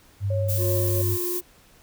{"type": "tone with pitch glide", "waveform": "sine", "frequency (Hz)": [99.4, 97.97], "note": ["G2", "G2"], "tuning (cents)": [25, -1], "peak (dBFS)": -22, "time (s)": [0.2, 1.18], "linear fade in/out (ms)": 50, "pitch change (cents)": -26, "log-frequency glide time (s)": [0.93, 1.04]}
{"type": "tone with tremolo", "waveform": "sine", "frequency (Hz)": 551, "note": "C#5", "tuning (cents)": -11, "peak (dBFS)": -26, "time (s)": [0.3, 1.02], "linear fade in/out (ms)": 5, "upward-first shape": "sine", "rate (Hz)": 2.9, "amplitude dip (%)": 55}
{"type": "noise", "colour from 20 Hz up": "violet", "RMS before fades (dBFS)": -29, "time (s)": [0.48, 1.41], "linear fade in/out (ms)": 20}
{"type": "tone", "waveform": "triangle", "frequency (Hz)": 354.8, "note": "F4", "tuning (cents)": 27, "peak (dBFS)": -26, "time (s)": [0.57, 1.42], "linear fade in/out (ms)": 50}
{"effects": ["pink hiss -55 dBFS RMS until 1.82 s"]}